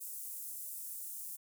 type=high-pass noise; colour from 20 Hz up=pink; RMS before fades=-44 dBFS; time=0-1.37 s; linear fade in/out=20 ms; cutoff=8900 Hz; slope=24 dB/octave; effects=none